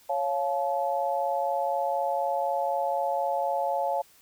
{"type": "chord", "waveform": "sine", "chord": "Db augmented", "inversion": "none", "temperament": "equal with one note detuned", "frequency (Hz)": [554.4, 698.5, 862.4], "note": ["Db5", "F5", "A5"], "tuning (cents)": [0, 0, -35], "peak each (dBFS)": [-29, -29, -29], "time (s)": [0.09, 4.02], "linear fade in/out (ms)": 10, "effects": ["white hiss -58 dBFS RMS until 4.21 s"]}